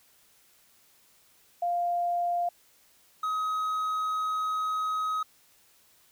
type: tone pair in turn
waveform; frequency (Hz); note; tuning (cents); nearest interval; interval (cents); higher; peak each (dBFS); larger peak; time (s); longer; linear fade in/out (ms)
sine / triangle; 698.5 / 1266.3; F5 / D#6; 0 / +30; minor seventh; 1030; second; -25; neither; 1.62-2.49 / 3.23-5.23; second; 5
effects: white hiss -62 dBFS RMS until 6.11 s